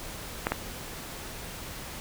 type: clicks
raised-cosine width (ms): 0.5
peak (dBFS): -10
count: 2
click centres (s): 0.469 / 0.52
effects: pink hiss -40 dBFS RMS until 2 s